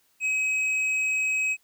sine tone with hard clipping, 2543 Hz, D#7, 37 cents sharp, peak -24 dBFS, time 0.2-1.57 s, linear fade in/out 50 ms, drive 5 dB, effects white hiss -66 dBFS RMS until 1.63 s

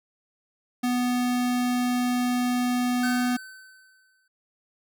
square tone, 246.9 Hz, B3, in tune, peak -23 dBFS, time 0.83-3.37 s, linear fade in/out 10 ms
square tone with exponential decay, 1527 Hz, G6, 46 cents flat, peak -28 dBFS, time 3.03-4.28 s, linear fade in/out 5 ms, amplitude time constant 270 ms
effects none

